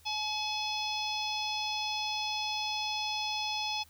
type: harmonic tone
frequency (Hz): 853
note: G#5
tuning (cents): +46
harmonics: 1 / 3 / 4 / 5 / 6 / 7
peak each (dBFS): -36 / -38 / -37 / -43 / -38 / -46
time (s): 0.05-3.84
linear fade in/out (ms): 20
effects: added 78 Hz sine -61 dBFS peak until 3.89 s + white hiss -62 dBFS RMS until 3.89 s